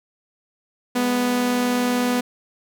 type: tone pair together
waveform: sawtooth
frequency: 207.1 / 246.9 Hz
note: G#3 / B3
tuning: -5 / 0 cents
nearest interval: minor third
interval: 305 cents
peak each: -25 / -15 dBFS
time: 0.95-2.21 s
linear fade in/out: 10 ms
effects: none